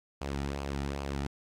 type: tone with flanger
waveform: sawtooth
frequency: 69.8 Hz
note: C#2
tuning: 13 cents sharp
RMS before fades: -35 dBFS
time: 0.21-1.27 s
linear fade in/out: 5 ms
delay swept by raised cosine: 0.52 to 1.92 ms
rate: 2.5 Hz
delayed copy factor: -0.5
effects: low-pass 8000 Hz 12 dB/octave + 11-bit